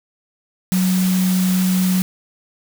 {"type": "tone in noise", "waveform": "sine", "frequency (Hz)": 185, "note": "F#3", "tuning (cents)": 0, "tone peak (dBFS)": -14, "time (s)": [0.72, 2.02], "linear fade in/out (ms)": 0, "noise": "white", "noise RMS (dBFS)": -27, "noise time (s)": [0.72, 2.02], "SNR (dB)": 10, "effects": []}